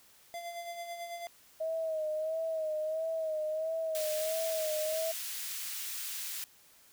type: tone with tremolo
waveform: square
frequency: 688 Hz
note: F5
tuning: 26 cents flat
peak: -38 dBFS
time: 0.34-1.27 s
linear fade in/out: 0 ms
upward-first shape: sine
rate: 9.1 Hz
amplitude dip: 50%
type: tone with vibrato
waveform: sine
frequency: 633 Hz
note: D#5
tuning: 30 cents sharp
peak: -31 dBFS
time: 1.6-5.12 s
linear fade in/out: 10 ms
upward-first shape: sine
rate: 1.5 Hz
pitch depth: 48 cents each way
type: high-pass noise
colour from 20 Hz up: white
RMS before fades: -39 dBFS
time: 3.95-6.44 s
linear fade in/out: 0 ms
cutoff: 1900 Hz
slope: 12 dB/octave
effects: white hiss -61 dBFS RMS until 6.92 s